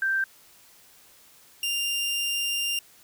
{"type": "tone pair in turn", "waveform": ["sine", "sawtooth"], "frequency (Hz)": [1568, 2794], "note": ["G6", "F7"], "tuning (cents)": [0, 0], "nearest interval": "minor seventh", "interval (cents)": 1000, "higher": "second", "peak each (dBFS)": -22, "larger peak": "neither", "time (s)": [[0.02, 0.24], [1.63, 2.79]], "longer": "second", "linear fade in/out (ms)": 2, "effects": ["white hiss -55 dBFS RMS until 3.03 s"]}